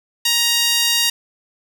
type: tone with high-pass filter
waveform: sawtooth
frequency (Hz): 939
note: A#5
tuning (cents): +12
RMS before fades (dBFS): -17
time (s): 0.25-1.1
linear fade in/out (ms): 5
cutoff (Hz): 3400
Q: 1.3
effects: none